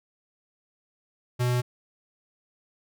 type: tone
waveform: square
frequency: 123.47 Hz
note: B2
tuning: in tune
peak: -23 dBFS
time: 1.39-1.62 s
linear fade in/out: 20 ms
effects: none